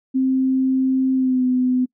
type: tone with pitch glide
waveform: sine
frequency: 262.2 to 253.1 Hz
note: C4 to B3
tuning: +4 to +43 cents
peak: -15 dBFS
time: 0.14-1.86 s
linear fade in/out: 20 ms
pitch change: -61 cents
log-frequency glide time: 1.14-1.45 s
effects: noise-tail reverb RT60 0.1 s tail -24 dB re dry